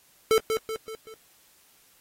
square tone with echo, 441.5 Hz, A4, 6 cents sharp, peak -18 dBFS, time 0.31-0.38 s, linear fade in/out 0 ms, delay 190 ms, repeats 4, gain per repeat -6 dB, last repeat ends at 1.14 s, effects white hiss -60 dBFS RMS until 2 s + AAC 48 kbps

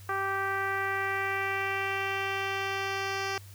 10% pulse tone with low-pass filter sweep, 390 Hz, G4, 9 cents flat, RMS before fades -31 dBFS, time 0.09-3.38 s, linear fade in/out 2 ms, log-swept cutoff 1400 to 4700 Hz, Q 2.1, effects added 98 Hz sine -46 dBFS peak until 3.54 s + white hiss -55 dBFS RMS until 3.54 s

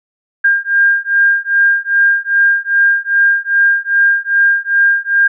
sine beating tone pair, 1604 / 1606.5 Hz, G6 / G6, +39 / +42 cents, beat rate 2.5 Hz, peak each -12 dBFS, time 0.44-5.28 s, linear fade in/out 10 ms, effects none

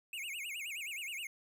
square tone with vibrato, 2489 Hz, D#7, in tune, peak -40 dBFS, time 0.13-1.27 s, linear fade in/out 2 ms, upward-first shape sine, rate 9.5 Hz, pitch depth 270 cents each way, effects none

